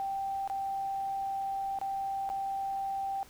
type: tone with dropouts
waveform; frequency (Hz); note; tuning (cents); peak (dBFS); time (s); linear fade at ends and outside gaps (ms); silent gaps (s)
sine; 783; G5; -2; -31; 0-3.23; 0; 0.476-0.499 / 1.788-1.814 / 2.291-2.3
effects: pink hiss -56 dBFS RMS until 3.29 s

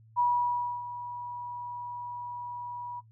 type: tone with ADSR envelope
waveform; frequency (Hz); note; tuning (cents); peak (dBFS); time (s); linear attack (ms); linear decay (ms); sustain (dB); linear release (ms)
sine; 970; B5; -31; -22; 0.16-3.01; 31; 630; -14; 22
effects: noise-tail reverb RT60 0.1 s tail -19 dB re dry + added 111 Hz sine -54 dBFS peak until 3.11 s

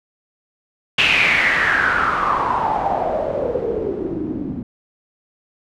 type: noise with low-pass filter sweep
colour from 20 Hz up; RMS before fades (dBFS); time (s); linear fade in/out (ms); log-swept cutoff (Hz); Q
white; -19; 0.98-4.63; 5; 2800 to 240; 6.6
effects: none

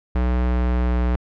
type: tone with pitch glide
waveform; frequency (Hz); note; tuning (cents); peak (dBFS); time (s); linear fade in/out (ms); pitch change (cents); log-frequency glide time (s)
square; 61.74 to 61.03; B1 to B1; 0 to -20; -18; 0.15-1.16; 5; -20; 0.26-0.97
effects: low-pass 2000 Hz 12 dB/octave

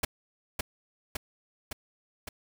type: noise with echo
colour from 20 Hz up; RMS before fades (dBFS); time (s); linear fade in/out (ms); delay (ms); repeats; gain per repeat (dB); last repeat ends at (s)
pink; -27; 0.03-0.05; 5; 560; 4; -3; 2.29
effects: none

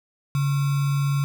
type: tone with sample-and-hold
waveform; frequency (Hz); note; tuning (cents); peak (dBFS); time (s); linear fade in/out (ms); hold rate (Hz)
sine; 140.8; C#3; +27; -19; 0.35-1.24; 0; 1225
effects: none

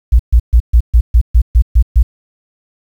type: tone bursts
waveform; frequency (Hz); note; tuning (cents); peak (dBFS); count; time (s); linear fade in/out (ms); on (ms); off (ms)
sine; 58.27; A#1; 0; -3; 10; 0.12-2.03; 10; 74; 130
effects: 7-bit

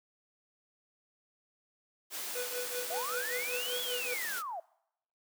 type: noise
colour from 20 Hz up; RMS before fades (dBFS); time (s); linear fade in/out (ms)
white; -39; 2.1-4.43; 50
type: tone with tremolo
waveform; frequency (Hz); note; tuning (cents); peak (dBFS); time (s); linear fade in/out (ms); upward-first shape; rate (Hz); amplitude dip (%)
square; 493.9; B4; 0; -34; 2.35-4.14; 5; triangle; 5.2; 95
type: linear two-way sweep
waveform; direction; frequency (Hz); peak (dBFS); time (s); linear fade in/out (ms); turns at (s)
sine; up then down; 625 to 3407 to 625; -36; 2.9-4.6; 5; 3.81
effects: noise-tail reverb RT60 0.8 s tail -24 dB re dry + high-pass 300 Hz 12 dB/octave

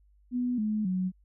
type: tone with pitch steps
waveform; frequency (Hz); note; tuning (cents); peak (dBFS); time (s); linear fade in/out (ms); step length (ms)
sine; 246.9 / 213.7 / 184.97; B3 / G#3 / F#3; 0 / +50 / 0; -26; 0.31-1.12; 50; 270
effects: added 50 Hz sine -59 dBFS peak until 1.24 s

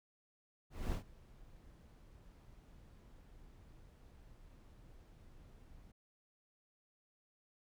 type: noise with ADSR envelope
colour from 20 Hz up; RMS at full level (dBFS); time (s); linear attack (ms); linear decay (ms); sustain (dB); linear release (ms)
brown; -36; 0.7-5.92; 220; 110; -23; 9
effects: none

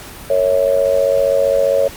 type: tone with amplitude modulation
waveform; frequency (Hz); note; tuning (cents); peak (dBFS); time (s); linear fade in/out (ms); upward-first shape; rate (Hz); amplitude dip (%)
sine; 554; C#5; -1; -7; 0.3-1.88; 5; sine; 95.2; 90
effects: pink hiss -34 dBFS RMS until 1.96 s + Opus 48 kbps

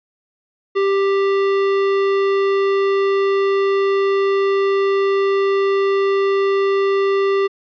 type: tone with tanh clipping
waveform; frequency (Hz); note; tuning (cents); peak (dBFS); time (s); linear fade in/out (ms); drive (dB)
sine; 393.4; G4; +6; -16; 0.75-7.48; 20; 17
effects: resampled to 11025 Hz

